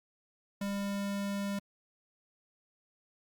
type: tone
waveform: square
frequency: 200 Hz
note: G3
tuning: 35 cents sharp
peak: -33 dBFS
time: 0.61-1.59 s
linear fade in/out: 5 ms
effects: Opus 48 kbps